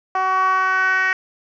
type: tone with band-pass filter sweep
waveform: 10% pulse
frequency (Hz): 376.4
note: F#4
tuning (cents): +30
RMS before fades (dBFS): -18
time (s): 0.15-1.13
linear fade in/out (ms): 2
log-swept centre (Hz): 910 to 1800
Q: 4.1
effects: resampled to 16000 Hz